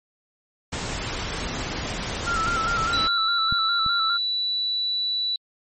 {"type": "noise", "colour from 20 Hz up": "pink", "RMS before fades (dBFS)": -29, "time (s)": [0.72, 3.08], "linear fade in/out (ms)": 10}
{"type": "tone with vibrato", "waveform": "sine", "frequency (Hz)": 1353, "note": "E6", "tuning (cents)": 45, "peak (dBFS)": -22, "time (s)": [2.26, 4.18], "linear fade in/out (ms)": 20, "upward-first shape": "square", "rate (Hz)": 4.9, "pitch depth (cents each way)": 44}
{"type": "tone", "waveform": "sine", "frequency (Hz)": 3951, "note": "B7", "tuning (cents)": 0, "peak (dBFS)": -22, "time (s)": [2.93, 5.36], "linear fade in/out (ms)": 2}
{"type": "clicks", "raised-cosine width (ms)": 5, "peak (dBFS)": [-17, -23], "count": 2, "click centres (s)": [3.525, 3.863]}
{"effects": ["MP3 32 kbps"]}